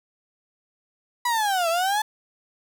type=linear two-way sweep; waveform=35% pulse; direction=down then up; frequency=987.8 to 650 to 872 Hz; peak=-19 dBFS; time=1.25-2.02 s; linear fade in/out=5 ms; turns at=1.69 s; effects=none